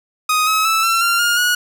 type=tone with pitch steps; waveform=sawtooth; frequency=1249 / 1281.2 / 1314.1 / 1348 / 1382.7 / 1418.2 / 1454.8 Hz; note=D#6 / E6 / E6 / E6 / F6 / F6 / F#6; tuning=+6 / -50 / -6 / +38 / -18 / +26 / -30 cents; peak=-10 dBFS; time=0.29-1.55 s; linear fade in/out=5 ms; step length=180 ms; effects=none